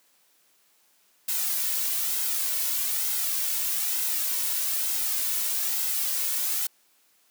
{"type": "noise with flanger", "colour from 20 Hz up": "blue", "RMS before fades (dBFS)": -27, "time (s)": [1.28, 6.67], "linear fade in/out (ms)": 5, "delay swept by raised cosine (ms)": [1.7, 2.52], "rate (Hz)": 1.1, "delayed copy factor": -0.5, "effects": ["white hiss -64 dBFS RMS until 7.3 s", "high-pass 200 Hz 12 dB/octave"]}